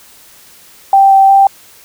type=tone with pitch steps; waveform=sine; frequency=783 / 778 / 785 Hz; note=G5 / G5 / G5; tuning=-2 / -13 / +2 cents; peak=-3 dBFS; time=0.93-1.47 s; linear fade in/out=2 ms; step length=180 ms; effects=white hiss -41 dBFS RMS until 1.84 s